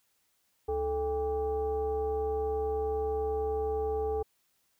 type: tone with frequency modulation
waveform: sine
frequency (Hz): 434.6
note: A4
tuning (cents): -21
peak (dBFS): -28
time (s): 0.68-4.23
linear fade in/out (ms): 10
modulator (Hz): 364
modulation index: 0.77
effects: white hiss -73 dBFS RMS until 4.79 s